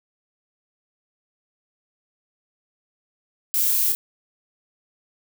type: noise with echo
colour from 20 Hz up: violet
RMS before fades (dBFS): -22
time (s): 3.54-3.92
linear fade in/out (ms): 0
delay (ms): 30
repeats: 1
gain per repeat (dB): -3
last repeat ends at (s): 3.95
effects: none